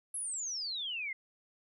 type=exponential sweep; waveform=sine; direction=down; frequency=11190 to 2044 Hz; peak=-35 dBFS; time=0.14-1.13 s; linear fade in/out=5 ms; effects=none